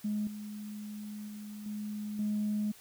sine tone with level steps, 210 Hz, G#3, 19 cents sharp, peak -29 / -39 / -41 / -35 / -28 dBFS, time 0.04-2.72 s, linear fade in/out 10 ms, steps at 0.27 / 1.28 / 1.66 / 2.19 s, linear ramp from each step 2 ms, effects tanh soft clip ceiling -25 dBFS + white hiss -56 dBFS RMS until 2.8 s

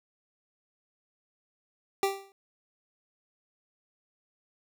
25% pulse tone with exponential decay, 392 Hz, G4, in tune, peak -18 dBFS, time 2.03-2.32 s, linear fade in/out 1 ms, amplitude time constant 63 ms, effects none

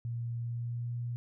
sine tone with pitch glide, 117.8 to 119.86 Hz, A#2 to A#2, +19 to +49 cents, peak -33 dBFS, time 0.05-1.16 s, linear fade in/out 0 ms, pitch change +30 cents, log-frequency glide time 0.38-0.95 s, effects none

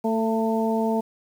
harmonic tone with a mistuned harmonic, 223.8 Hz, A3, 30 cents sharp, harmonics 1 / 2 / 3 / 4, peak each -23 / -26 / -28 / -29 dBFS, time 0.04-1.01 s, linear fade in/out 10 ms, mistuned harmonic 2, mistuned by -15 cents, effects 8-bit

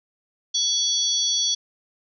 sine tone cluster, 3375 / 4506 / 5810 Hz, G#7 / C#8 / F#8, +27 / +28 / -32 cents, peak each -24 dBFS, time 0.54-1.55 s, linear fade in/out 10 ms, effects none

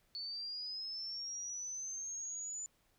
sine linear sweep, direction up, 4435 to 7040 Hz, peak -40 dBFS, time 0.15-2.66 s, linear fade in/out 0 ms, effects pink hiss -74 dBFS RMS until 2.98 s

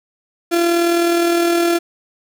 35% pulse tone with amplitude modulation, 341.7 Hz, F4, 38 cents flat, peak -10 dBFS, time 0.51-1.79 s, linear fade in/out 20 ms, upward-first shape sine, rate 39.5 Hz, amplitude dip 35%, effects none

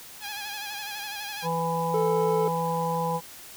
10% pulse tone with vibrato, 828 Hz, G#5, 5 cents flat, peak -25 dBFS, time 0.2-1.49 s, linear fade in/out 50 ms, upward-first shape sine, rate 12 Hz, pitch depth 52 cents each way
harmonic tone, 165.9 Hz, E3, 11 cents sharp, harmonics 1 / 3 / 5 / 6, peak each -30 / -30 / -30 / -30 dBFS, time 1.42-3.21 s, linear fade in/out 50 ms
triangle tone, 440 Hz, A4, in tune, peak -21 dBFS, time 1.94-2.48 s, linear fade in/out 2 ms
effects white hiss -45 dBFS RMS until 3.56 s

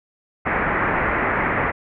white low-pass noise, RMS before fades -21 dBFS, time 0.45-1.72 s, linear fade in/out 20 ms, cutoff 2100 Hz, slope 48 dB/octave, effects none

